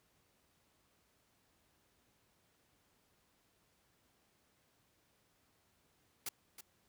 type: noise with echo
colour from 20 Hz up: white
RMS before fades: -40 dBFS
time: 6.26-6.29 s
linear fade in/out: 5 ms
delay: 320 ms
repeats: 1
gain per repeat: -11 dB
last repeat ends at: 6.61 s
effects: pink hiss -74 dBFS RMS until 6.88 s + high-pass 60 Hz 12 dB/octave